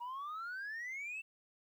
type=exponential sweep; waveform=sine; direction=up; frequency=941 to 2700 Hz; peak=-38 dBFS; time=0-1.22 s; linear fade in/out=20 ms; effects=tanh soft clip ceiling -39 dBFS + 12-bit